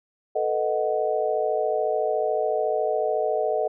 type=chord; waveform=sine; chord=B dominant seventh; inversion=third; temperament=equal; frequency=440 / 493.9 / 622.3 / 740 Hz; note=A4 / B4 / D#5 / F#5; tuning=0 / 0 / 0 / 0 cents; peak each=-26 / -30 / -25 / -28 dBFS; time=0.35-3.68 s; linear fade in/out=10 ms; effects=none